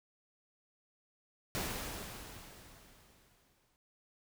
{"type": "noise with exponential decay", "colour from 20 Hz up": "pink", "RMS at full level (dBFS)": -36, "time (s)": [1.55, 3.76], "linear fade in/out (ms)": 0, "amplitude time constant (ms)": 480, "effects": []}